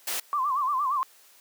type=noise; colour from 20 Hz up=white; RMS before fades=-30 dBFS; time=0.07-0.2 s; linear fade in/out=5 ms
type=tone with vibrato; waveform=sine; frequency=1100 Hz; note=C#6; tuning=14 cents flat; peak=-23 dBFS; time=0.33-1.03 s; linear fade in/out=0 ms; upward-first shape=sine; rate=8.6 Hz; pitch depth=140 cents each way
effects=white hiss -56 dBFS RMS until 1.4 s + high-pass 400 Hz 12 dB/octave